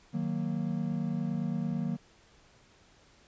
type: chord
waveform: triangle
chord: D# minor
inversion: none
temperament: equal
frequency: 155.56 / 185 / 233.1 Hz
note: D#3 / F#3 / A#3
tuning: 0 / 0 / 0 cents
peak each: -32 dBFS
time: 0.13-1.97 s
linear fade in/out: 20 ms
effects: pink hiss -61 dBFS RMS until 3.27 s + resampled to 16000 Hz